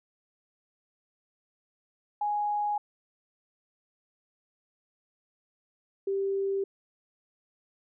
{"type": "tone pair in turn", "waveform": "sine", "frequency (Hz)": [830.6, 392], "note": ["G#5", "G4"], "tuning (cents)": [0, 0], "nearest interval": "octave + minor second", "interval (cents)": 1300, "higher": "first", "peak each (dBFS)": -26, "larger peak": "neither", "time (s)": [[2.21, 2.78], [6.07, 6.64]], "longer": "neither", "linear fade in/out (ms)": 5, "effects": []}